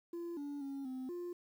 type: tone with pitch steps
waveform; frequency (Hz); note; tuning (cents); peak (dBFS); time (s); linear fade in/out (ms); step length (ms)
sine; 342 / 286.8 / 275.6 / 258.5 / 351.2; F4 / D4 / C#4 / C4 / F4; -36 / -41 / -10 / -21 / +10; -37; 0.13-1.33; 5; 240
effects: tanh soft clip ceiling -39 dBFS + 11-bit